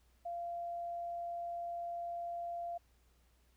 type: tone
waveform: sine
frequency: 690 Hz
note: F5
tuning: 21 cents flat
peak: -38 dBFS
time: 0.25-2.78 s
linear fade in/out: 10 ms
effects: added 60 Hz sine -68 dBFS peak until 3.56 s + pink hiss -74 dBFS RMS until 3.56 s